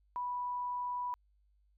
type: tone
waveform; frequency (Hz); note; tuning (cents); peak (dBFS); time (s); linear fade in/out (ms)
sine; 984; B5; -7; -34; 0.16-1.14; 0
effects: added 50 Hz sine -67 dBFS peak until 1.77 s